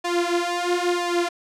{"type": "tone with flanger", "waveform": "sawtooth", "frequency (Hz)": 350, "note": "F4", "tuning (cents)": 4, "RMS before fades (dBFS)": -23, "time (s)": [0.04, 1.29], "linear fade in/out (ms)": 10, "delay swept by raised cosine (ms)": [1.7, 7.5], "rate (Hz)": 1, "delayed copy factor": 0.95, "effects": ["low-pass 8000 Hz 12 dB/octave"]}